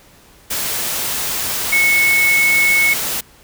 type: tone in noise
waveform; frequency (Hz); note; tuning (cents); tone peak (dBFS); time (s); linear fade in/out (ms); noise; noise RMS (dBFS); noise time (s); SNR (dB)
sine; 2200; C#7; -14; -11; 1.72-2.94; 10; white; -21; 0.5-3.21; +7
effects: pink hiss -47 dBFS RMS until 3.43 s